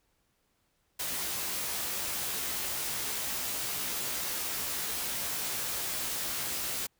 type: noise with comb filter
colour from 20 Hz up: white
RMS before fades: -34 dBFS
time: 0.99-6.87 s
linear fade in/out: 10 ms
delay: 16 ms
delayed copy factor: +0.65
effects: pink hiss -74 dBFS RMS until 6.99 s